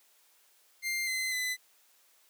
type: tone with pitch steps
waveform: sawtooth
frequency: 2100 / 2054 / 2010 Hz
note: C7 / C7 / B6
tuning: +6 / -33 / +30 cents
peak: -27 dBFS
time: 0.82-1.57 s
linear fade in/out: 50 ms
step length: 250 ms
effects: white hiss -65 dBFS RMS until 2.29 s + high-pass 400 Hz 12 dB/octave